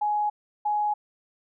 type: tone pair in turn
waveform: sine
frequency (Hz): 837 / 837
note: G#5 / G#5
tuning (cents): +13 / +13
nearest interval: unison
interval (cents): 0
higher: neither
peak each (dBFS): -22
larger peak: neither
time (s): 0.01-0.3 / 0.65-0.94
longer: neither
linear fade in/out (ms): 10
effects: none